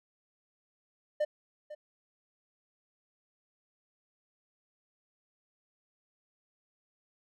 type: tone with echo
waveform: triangle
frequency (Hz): 601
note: D5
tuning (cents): +40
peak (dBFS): -24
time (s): 1.2-1.25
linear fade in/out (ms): 10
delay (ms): 500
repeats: 1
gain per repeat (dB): -15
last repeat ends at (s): 1.75
effects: none